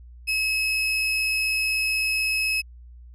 35% pulse tone, 2573 Hz, E7, 43 cents flat, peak -20 dBFS, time 0.27-2.62 s, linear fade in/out 20 ms, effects added 60 Hz sine -42 dBFS peak until 3.14 s + low-pass 12000 Hz 12 dB/octave

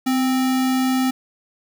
sine tone with sample-and-hold, 257.7 Hz, C4, 26 cents flat, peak -16 dBFS, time 0.06-1.11 s, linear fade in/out 10 ms, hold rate 1050 Hz, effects none

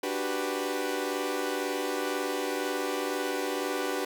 sawtooth chord, G major seventh, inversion second, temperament equal, 293.7 / 370 / 392 / 493.9 Hz, D4 / F#4 / G4 / B4, 0 / 0 / 0 / 0 cents, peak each -31 / -31 / -31 / -30 dBFS, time 0.03-4.05 s, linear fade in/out 5 ms, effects none

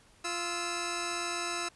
10% pulse tone pair together, 347 / 1310.1 Hz, F4 / E6, -11 / -11 cents, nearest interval octave + major seventh, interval 2300 cents, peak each -27 / -27 dBFS, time 0.24-1.69 s, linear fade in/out 10 ms, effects pink hiss -61 dBFS RMS until 1.75 s + resampled to 24000 Hz

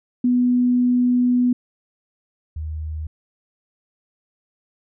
sine tone pair in turn, 246.9 / 77.77 Hz, B3 / D#2, 0 / 0 cents, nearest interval octave + minor sixth, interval 2000 cents, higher first, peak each -14 / -25 dBFS, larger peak first, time 0.24-1.53 / 2.56-3.07 s, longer first, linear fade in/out 5 ms, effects none

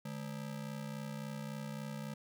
square ring-modulated tone, 180.4 Hz, F#3, 44 cents flat, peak -38 dBFS, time 0.05-2.14 s, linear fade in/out 5 ms, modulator 31.8 Hz, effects none

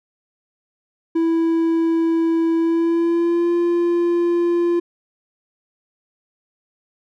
triangle tone with pitch glide, 329.6 to 345 Hz, E4 to F4, 0 to -21 cents, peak -13 dBFS, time 1.15-4.8 s, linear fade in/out 10 ms, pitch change +79 cents, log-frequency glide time 2.57-3.53 s, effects none

